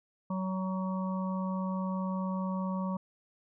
harmonic tone, 187.7 Hz, F#3, 25 cents sharp, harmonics 1 / 3 / 5 / 6, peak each -31 / -41 / -41 / -42 dBFS, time 0.3-2.97 s, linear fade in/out 5 ms, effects none

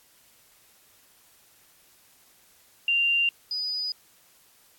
sine tone pair in turn, 2781 / 4955 Hz, F7 / D#8, -8 / -8 cents, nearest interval minor seventh, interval 1000 cents, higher second, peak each -20 / -27 dBFS, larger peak first, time 2.88-3.29 / 3.51-3.92 s, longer neither, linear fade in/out 2 ms, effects white hiss -59 dBFS RMS until 4.78 s + AAC 64 kbps

